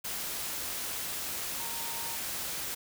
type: tone in noise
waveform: sine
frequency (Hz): 923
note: A#5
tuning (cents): -17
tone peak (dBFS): -44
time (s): 1.59-2.16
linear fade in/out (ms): 10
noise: white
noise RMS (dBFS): -36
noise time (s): 0.04-2.75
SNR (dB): -11
effects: none